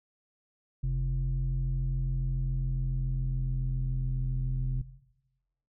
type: tone pair together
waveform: sine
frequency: 43.65 / 130.81 Hz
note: F1 / C3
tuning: 0 / 0 cents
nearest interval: octave + perfect fifth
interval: 1900 cents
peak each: -28 dBFS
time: 0.83-4.82 s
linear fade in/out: 10 ms
effects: noise-tail reverb RT60 1.0 s tail -18 dB re dry + tanh soft clip ceiling -23 dBFS